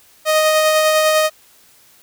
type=tone with tremolo; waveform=sawtooth; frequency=622.3 Hz; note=D#5; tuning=in tune; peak=-7 dBFS; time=0.25-1.3 s; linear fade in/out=50 ms; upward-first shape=sine; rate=10 Hz; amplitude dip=25%; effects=white hiss -50 dBFS RMS until 2.02 s

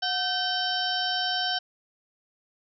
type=harmonic tone with a mistuned harmonic; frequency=770 Hz; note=G5; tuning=31 cents flat; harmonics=1 / 2 / 4 / 5 / 6 / 7; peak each=-31 / -31 / -30 / -37 / -35 / -32 dBFS; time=0.02-1.59 s; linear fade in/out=10 ms; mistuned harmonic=1; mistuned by=-95 cents; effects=none

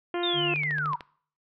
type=harmonic tone; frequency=349.2 Hz; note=F4; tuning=in tune; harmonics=1 / 2 / 3 / 4 / 5 / 6 / 7 / 8 / 9; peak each=-28 / -34 / -38 / -40 / -42 / -44 / -45 / -46 / -47 dBFS; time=0.14-0.54 s; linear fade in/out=2 ms
type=linear sweep; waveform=sine; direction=down; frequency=3738 to 918 Hz; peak=-26 dBFS; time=0.23-0.96 s; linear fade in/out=5 ms
type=tone with vibrato; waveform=triangle; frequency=150 Hz; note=D3; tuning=37 cents sharp; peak=-31 dBFS; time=0.33-0.96 s; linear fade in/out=50 ms; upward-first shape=square; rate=12 Hz; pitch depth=12 cents each way
type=click train; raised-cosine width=0.3 ms; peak=-23 dBFS; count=7; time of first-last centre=0.56-1.008 s; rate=13.4 Hz
effects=noise-tail reverb RT60 0.5 s tail -22 dB re dry

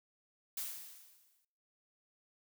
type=noise with exponential decay; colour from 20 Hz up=blue; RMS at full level=-38 dBFS; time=0.57-1.45 s; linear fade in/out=5 ms; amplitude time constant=190 ms; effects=noise-tail reverb RT60 0.9 s tail -25 dB re dry

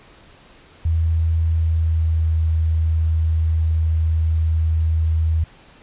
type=tone with pitch glide; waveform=sine; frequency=81.5 to 80.33 Hz; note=E2 to E2; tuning=-19 to -44 cents; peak=-15 dBFS; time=0.85-5.44 s; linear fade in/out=5 ms; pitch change=-25 cents; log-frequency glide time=1.42-2.35 s; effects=pink hiss -48 dBFS RMS until 5.82 s + resampled to 8000 Hz

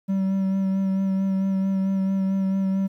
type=tone with vibrato; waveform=triangle; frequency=192.5 Hz; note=G3; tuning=31 cents flat; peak=-18 dBFS; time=0.08-2.88 s; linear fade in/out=20 ms; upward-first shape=sine; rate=4.5 Hz; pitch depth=14 cents each way; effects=10-bit

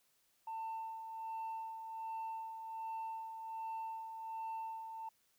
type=tone with tremolo; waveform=sine; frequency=895 Hz; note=A5; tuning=29 cents sharp; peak=-37 dBFS; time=0.47-5.09 s; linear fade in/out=5 ms; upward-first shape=sine; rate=1.3 Hz; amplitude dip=55%; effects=tanh soft clip ceiling -38 dBFS + white hiss -75 dBFS RMS until 5.38 s

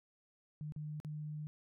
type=tone with dropouts; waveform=sine; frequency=151.3 Hz; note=D#3; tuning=48 cents flat; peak=-40 dBFS; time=0.61-1.47 s; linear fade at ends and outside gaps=0 ms; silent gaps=0.722-0.762 / 1.001-1.048 s; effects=none

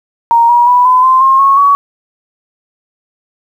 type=tone with pitch steps; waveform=sine; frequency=932.3 / 958 / 984.3 / 1011.4 / 1039.2 / 1067.8 / 1097.2 / 1127.4 Hz; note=A#5 / A#5 / B5 / B5 / C6 / C6 / C#6 / C#6; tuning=0 / +47 / -6 / +41 / -12 / +35 / -18 / +29 cents; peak=-4 dBFS; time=0.31-1.75 s; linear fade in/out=0 ms; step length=180 ms; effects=7-bit

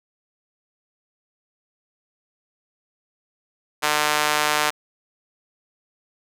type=tone with high-pass filter; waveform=sawtooth; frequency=150 Hz; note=D3; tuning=37 cents sharp; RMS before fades=-21 dBFS; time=3.82-4.71 s; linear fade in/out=20 ms; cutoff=960 Hz; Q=0.9; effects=resampled to 32000 Hz

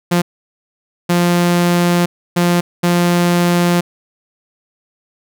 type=tone bursts at uneven times; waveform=sawtooth; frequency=174.61 Hz; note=F3; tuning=in tune; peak=-7 dBFS; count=4; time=0.11-0.22 / 1.09-2.06 / 2.36-2.61 / 2.83-3.81 s; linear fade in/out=10 ms; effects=none

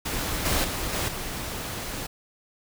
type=noise with level steps; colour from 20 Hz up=pink; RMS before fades=-29 / -24 / -30 / -27 / -33 dBFS; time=0.05-2.07 s; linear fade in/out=10 ms; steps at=0.45 / 0.64 / 0.93 / 1.08 s; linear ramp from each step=5 ms; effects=none

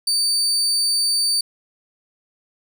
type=tone; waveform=30% pulse; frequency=4600 Hz; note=D8; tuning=37 cents flat; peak=-14 dBFS; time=0.07-1.41 s; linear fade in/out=5 ms; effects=none

